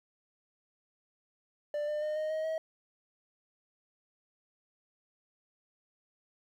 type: tone with pitch steps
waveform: triangle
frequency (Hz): 591 / 600.3 / 609.7 / 619.3 / 629 / 638.9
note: D5 / D5 / D#5 / D#5 / D#5 / D#5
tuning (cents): +11 / +38 / -35 / -8 / +19 / +46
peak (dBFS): -29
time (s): 1.74-2.58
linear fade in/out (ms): 2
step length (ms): 140
effects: 11-bit

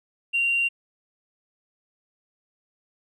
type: tone with tanh clipping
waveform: triangle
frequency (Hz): 2765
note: F7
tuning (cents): -18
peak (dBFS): -20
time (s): 0.33-0.69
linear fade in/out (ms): 20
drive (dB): 4
effects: none

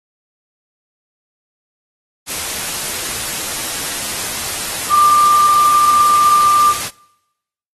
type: tone in noise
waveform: sine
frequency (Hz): 1190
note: D6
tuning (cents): +22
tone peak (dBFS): -7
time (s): 4.89-6.75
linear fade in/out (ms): 50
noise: white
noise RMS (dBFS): -22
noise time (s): 2.26-6.91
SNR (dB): +12
effects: noise-tail reverb RT60 0.9 s tail -24 dB re dry + AAC 32 kbps

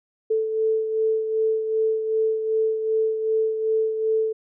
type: beating tone pair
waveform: sine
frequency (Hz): 440 / 442.6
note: A4 / A4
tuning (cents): 0 / +10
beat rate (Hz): 2.6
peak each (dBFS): -20 / -29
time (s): 0.3-4.33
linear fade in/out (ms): 10
effects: none

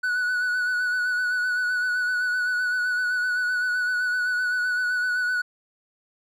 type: tone with vibrato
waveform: triangle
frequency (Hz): 1480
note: F#6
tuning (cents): 0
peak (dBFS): -20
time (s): 0.03-5.42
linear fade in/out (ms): 10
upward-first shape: sine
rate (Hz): 7.8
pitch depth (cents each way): 29
effects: none

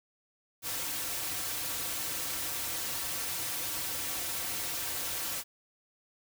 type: noise with comb filter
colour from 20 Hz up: white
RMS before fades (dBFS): -35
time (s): 0.62-5.44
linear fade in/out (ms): 50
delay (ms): 4.8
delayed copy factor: -0.6
effects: none

